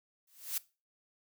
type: noise with exponential growth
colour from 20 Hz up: blue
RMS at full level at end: -31 dBFS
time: 0.27-0.58 s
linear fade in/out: 5 ms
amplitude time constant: 66 ms
effects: noise-tail reverb RT60 0.3 s tail -20 dB re dry